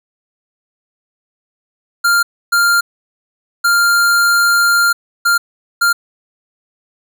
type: tone bursts at uneven times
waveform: square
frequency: 1396.9 Hz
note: F6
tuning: in tune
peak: -10 dBFS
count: 5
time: 2.04-2.23 / 2.52-2.81 / 3.64-4.93 / 5.25-5.38 / 5.81-5.93 s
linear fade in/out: 10 ms
effects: none